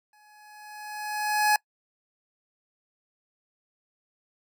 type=tone with exponential growth; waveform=25% pulse; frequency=843 Hz; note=G#5; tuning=26 cents sharp; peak=-14 dBFS; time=0.13-1.56 s; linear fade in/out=2 ms; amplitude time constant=310 ms; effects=noise-tail reverb RT60 0.1 s tail -25 dB re dry